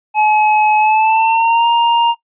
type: tone with pitch glide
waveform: square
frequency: 853 to 935.6 Hz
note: G#5 to A#5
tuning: +46 to +6 cents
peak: -10 dBFS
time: 0.14-2.15 s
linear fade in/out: 50 ms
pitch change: +160 cents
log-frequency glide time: 0.78-1.67 s
effects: noise-tail reverb RT60 0.1 s tail -19 dB re dry + resampled to 8000 Hz